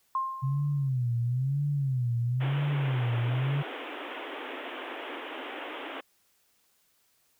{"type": "tone with exponential decay", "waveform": "sine", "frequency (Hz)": 1059, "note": "C6", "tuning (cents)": 21, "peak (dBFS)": -24, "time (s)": [0.15, 0.89], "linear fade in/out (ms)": 2, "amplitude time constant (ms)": 160}
{"type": "tone with vibrato", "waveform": "sine", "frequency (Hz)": 130.81, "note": "C3", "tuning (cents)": 0, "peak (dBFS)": -25, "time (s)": [0.42, 3.63], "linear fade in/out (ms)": 20, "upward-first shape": "sine", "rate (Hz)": 1, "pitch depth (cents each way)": 180}
{"type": "band-pass noise", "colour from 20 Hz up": "pink", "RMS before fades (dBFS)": -39, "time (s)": [2.4, 6.01], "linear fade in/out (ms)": 10, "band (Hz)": [260, 3400], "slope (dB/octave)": 96}
{"effects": ["white hiss -69 dBFS RMS until 7.39 s"]}